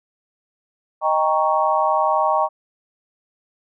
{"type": "chord", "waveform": "sine", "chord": "Eb dominant seventh", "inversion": "none", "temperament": "equal with one note detuned", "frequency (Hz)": [622.3, 790.8, 932.3, 1108.7], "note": ["Eb5", "G5", "Bb5", "Db6"], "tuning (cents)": [0, 15, 0, 0], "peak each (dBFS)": -21, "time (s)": [1.01, 2.49], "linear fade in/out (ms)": 50, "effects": []}